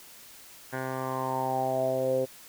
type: tone with low-pass filter sweep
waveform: 10% pulse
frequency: 130.9 Hz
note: C3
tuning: 1 cent sharp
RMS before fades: -29 dBFS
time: 0.72-2.26 s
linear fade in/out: 20 ms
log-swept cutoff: 1500 to 480 Hz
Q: 6.9
effects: white hiss -50 dBFS RMS until 2.48 s